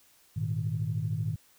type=chord; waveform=sine; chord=Ab suspended second; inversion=none; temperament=just; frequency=103.83 / 116.8 / 155.74 Hz; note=Ab2 / Bb2 / Eb3; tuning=0 / +4 / +2 cents; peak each=-32 dBFS; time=0.36-1.36 s; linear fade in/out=10 ms; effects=tanh soft clip ceiling -19 dBFS + white hiss -62 dBFS RMS until 1.58 s